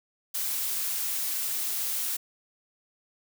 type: noise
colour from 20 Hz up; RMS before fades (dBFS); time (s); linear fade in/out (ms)
blue; -30; 0.34-2.17; 10
effects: none